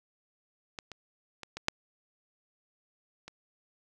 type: clicks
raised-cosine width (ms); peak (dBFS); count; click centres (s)
0.2; -21 / -26 / -24 / -21 / -8 / -27; 6; 0.788 / 0.917 / 1.433 / 1.57 / 1.684 / 3.28
effects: none